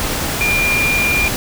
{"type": "tone in noise", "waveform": "sine", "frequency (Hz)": 2400, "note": "D7", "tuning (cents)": 37, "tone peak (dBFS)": -14, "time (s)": [0.41, 1.28], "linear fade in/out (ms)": 0, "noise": "pink", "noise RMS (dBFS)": -20, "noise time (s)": [0, 1.36], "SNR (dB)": 3, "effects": []}